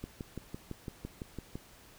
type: click train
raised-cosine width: 3 ms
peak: -26 dBFS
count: 10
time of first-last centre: 0.04-1.555 s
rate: 5.94 Hz
effects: pink hiss -57 dBFS RMS until 1.98 s